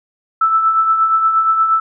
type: tone with tremolo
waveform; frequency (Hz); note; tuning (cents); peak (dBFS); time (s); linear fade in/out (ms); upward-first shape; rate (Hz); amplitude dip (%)
sine; 1318.5; E6; 0; -8; 0.41-1.8; 5; triangle; 8.5; 55
effects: none